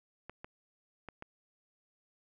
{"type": "clicks", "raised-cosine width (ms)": 0.5, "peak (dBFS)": -29, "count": 4, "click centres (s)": [0.296, 0.445, 1.087, 1.224], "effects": []}